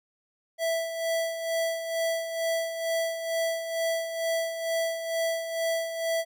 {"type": "tone with tremolo", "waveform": "square", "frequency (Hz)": 659.3, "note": "E5", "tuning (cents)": 0, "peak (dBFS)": -25, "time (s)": [0.58, 6.25], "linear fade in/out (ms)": 50, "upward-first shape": "sine", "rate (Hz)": 2.2, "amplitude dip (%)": 60, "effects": []}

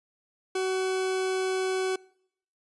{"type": "tone", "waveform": "40% pulse", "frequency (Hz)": 376.1, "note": "F#4", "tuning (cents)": 28, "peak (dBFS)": -25, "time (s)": [0.55, 1.96], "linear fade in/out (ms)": 5, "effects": ["noise-tail reverb RT60 0.7 s tail -24 dB re dry", "resampled to 24000 Hz"]}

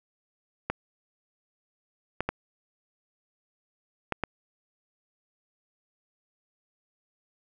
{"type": "clicks", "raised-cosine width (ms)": 0.5, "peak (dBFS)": -12, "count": 5, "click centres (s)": [0.7, 2.206, 2.29, 4.123, 4.237], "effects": []}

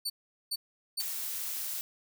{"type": "tone bursts", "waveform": "sawtooth", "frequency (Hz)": 4504, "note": "C#8", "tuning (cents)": 27, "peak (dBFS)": -28, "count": 3, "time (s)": [0.05, 1.02], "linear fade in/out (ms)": 10, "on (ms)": 50, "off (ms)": 410}
{"type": "noise", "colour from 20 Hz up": "blue", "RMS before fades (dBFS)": -36, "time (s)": [1, 1.81], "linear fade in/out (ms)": 0}
{"effects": []}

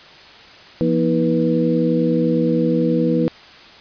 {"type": "tone cluster", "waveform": "sine", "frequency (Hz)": [169.8, 241, 320.4, 488.3], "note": ["F3", "B3", "E4", "B4"], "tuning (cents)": [-48, -42, -49, -20], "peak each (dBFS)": -20, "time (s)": [0.81, 3.28], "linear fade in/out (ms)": 0, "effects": ["white hiss -42 dBFS RMS until 3.8 s", "resampled to 11025 Hz"]}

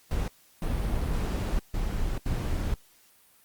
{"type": "noise bursts at uneven times", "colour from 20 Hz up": "brown", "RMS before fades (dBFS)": -28, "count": 4, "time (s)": [[0.11, 0.28], [0.62, 1.59], [1.74, 2.18], [2.26, 2.74]], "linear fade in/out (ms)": 2, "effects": ["white hiss -60 dBFS RMS until 3.44 s", "Opus 48 kbps"]}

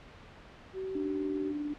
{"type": "tone with pitch glide", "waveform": "sine", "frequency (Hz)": [379.5, 381.9], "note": ["F#4", "G4"], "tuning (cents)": [44, -45], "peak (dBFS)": -34, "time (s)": [0.73, 1.54], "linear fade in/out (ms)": 50, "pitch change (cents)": 11, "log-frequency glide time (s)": [0.84, 0.97]}
{"type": "tone with tremolo", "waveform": "sine", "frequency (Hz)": 294.9, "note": "D4", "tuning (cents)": 7, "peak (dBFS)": -31, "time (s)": [0.95, 1.74], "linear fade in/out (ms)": 5, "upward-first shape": "square", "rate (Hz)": 20, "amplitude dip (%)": 30}
{"effects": ["pink hiss -52 dBFS RMS until 1.78 s", "low-pass 3000 Hz 12 dB/octave"]}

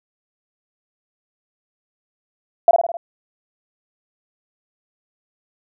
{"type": "tone with echo", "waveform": "sine", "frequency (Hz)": 681, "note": "F5", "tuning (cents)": -44, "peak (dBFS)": -6, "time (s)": [2.68, 2.71], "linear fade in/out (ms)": 2, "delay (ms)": 52, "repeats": 5, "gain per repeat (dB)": -4, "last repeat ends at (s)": 2.97, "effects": []}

